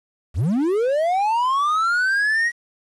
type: linear sweep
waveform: triangle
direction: up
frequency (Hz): 58 to 1919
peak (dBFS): -15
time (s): 0.34-2.52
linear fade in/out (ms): 50
effects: resampled to 24000 Hz + 8-bit